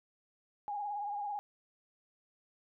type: tone with vibrato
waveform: sine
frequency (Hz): 821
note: G#5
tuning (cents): -20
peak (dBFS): -35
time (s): 0.68-1.39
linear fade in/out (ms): 0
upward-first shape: sine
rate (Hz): 18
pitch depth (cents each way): 46
effects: none